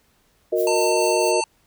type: chord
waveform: sine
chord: D# minor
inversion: first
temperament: equal with one note detuned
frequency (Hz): 364.7 / 466.2 / 622.3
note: F#4 / A#4 / D#5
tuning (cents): -25 / 0 / 0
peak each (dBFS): -22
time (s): 0.52-1.41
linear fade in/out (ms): 10
type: noise with tremolo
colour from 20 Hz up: violet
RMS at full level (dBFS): -33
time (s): 0.55-1.33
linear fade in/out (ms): 50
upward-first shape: triangle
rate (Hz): 4.4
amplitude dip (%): 85
type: harmonic tone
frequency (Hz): 896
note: A5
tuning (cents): +31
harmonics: 1 / 3 / 5 / 7 / 9 / 10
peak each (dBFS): -24 / -29 / -31 / -32 / -34 / -34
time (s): 0.67-1.44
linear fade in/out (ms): 2
effects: pink hiss -62 dBFS RMS until 1.66 s

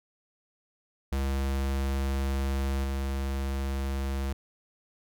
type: tone with level steps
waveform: square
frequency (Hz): 67.9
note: C#2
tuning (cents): -35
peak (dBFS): -27 / -29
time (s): 1.12-4.33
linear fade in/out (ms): 5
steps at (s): 2.84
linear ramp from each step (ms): 2
effects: none

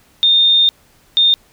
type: tone pair in turn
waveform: sine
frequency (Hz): 3643 / 3643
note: A#7 / A#7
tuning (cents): -41 / -41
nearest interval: unison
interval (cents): 0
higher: neither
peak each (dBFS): -8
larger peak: neither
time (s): 0.23-0.69 / 1.17-1.34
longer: first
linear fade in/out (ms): 0
effects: pink hiss -52 dBFS RMS until 1.52 s

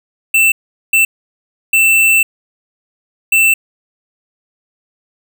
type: tone bursts at uneven times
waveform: square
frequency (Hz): 2671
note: E7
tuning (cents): +22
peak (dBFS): -8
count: 4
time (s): 0.34-0.52 / 0.93-1.05 / 1.73-2.23 / 3.32-3.54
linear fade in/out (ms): 5
effects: none

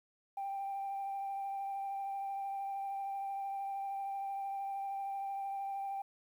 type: tone with vibrato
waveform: sine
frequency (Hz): 788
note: G5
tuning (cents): +9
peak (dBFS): -35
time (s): 0.37-6.02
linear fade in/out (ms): 5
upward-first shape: triangle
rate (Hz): 13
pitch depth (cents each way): 17
effects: tanh soft clip ceiling -33 dBFS + 11-bit

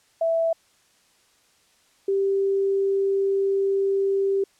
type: tone pair in turn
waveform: sine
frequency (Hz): 659.3 / 392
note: E5 / G4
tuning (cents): 0 / 0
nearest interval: major sixth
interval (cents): 900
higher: first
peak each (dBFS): -19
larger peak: neither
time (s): 0.21-0.53 / 2.08-4.44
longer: second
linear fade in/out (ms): 5
effects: white hiss -61 dBFS RMS until 4.59 s + low-pass 9000 Hz 12 dB/octave

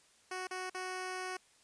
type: tone with dropouts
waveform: 10% pulse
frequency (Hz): 370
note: F#4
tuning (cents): 0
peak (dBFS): -30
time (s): 0.31-1.37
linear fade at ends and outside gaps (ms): 5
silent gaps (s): 0.472-0.509 / 0.698-0.745
effects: white hiss -66 dBFS RMS until 1.63 s + resampled to 22050 Hz

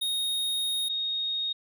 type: tone pair in turn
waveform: square / sine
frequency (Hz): 3727 / 3727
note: A#7 / A#7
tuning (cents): -1 / -1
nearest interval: unison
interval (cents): 0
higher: neither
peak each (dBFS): -27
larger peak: neither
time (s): 0.01-0.89 / 0.89-1.53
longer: first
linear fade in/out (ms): 10
effects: none

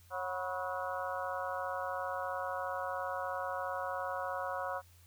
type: harmonic tone with a mistuned harmonic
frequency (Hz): 183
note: F#3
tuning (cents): -19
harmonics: 3 / 4 / 5 / 6 / 7 / 8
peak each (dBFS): -40 / -41 / -42 / -43 / -43 / -44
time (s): 0.1-4.82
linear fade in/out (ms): 50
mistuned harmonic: 5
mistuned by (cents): +110
effects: added 87 Hz sine -59 dBFS peak until 5.06 s + white hiss -65 dBFS RMS until 5.06 s

